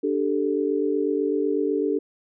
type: chord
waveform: sine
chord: D suspended fourth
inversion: none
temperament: equal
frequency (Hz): 293.7 / 392 / 440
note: D4 / G4 / A4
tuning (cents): 0 / 0 / 0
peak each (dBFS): -25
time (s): 0.03-1.99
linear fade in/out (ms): 10
effects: none